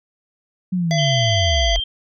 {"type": "linear sweep", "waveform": "sine", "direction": "down", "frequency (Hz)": [187.5, 40], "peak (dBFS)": -17, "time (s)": [0.72, 1.8], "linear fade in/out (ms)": 10}
{"type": "harmonic tone", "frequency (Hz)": 676, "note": "E5", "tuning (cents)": 43, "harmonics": [1, 3, 5, 7, 9], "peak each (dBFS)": [-21, -26, -28, -29, -31], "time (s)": [0.91, 1.76], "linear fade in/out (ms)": 0}
{"type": "tone with pitch glide", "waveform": "sine", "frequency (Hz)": [3136, 3163], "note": ["G7", "G7"], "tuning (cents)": [0, 15], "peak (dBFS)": -21, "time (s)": [0.98, 1.84], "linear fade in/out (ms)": 5, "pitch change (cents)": 15, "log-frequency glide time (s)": [1.28, 1.63]}
{"effects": []}